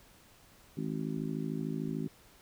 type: harmonic tone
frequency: 53.4 Hz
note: G#1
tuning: 49 cents sharp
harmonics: 3 / 4 / 5 / 6 / 7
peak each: -37 / -38 / -38 / -45 / -43 dBFS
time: 0.77-2.08 s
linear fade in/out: 5 ms
effects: pink hiss -60 dBFS RMS until 2.41 s